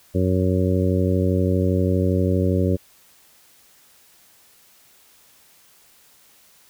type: harmonic tone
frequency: 92.5 Hz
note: F#2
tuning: in tune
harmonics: 1 / 2 / 3 / 4 / 5 / 6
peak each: -20 / -23 / -25 / -26 / -27 / -28 dBFS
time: 0.14-2.77 s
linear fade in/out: 20 ms
effects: white hiss -54 dBFS RMS until 6.69 s